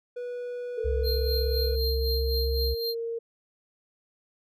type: tone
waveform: triangle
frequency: 489 Hz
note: B4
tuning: 17 cents flat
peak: -30 dBFS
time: 0.16-1.76 s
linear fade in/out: 10 ms
type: tone with pitch glide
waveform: sine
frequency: 447.3 to 461.5 Hz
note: A4 to A#4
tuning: +28 to -17 cents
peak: -29 dBFS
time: 0.77-3.19 s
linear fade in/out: 10 ms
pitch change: +55 cents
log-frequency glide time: 1.2-2.63 s
type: tone with vibrato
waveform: sine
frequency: 66.7 Hz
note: C2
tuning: 34 cents sharp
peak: -25 dBFS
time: 0.84-2.75 s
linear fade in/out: 20 ms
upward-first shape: sine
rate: 6.8 Hz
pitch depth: 12 cents each way
type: tone with tremolo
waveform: square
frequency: 4185 Hz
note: C8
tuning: in tune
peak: -29 dBFS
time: 1.03-2.95 s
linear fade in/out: 50 ms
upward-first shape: sine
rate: 3.9 Hz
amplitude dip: 65%
effects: none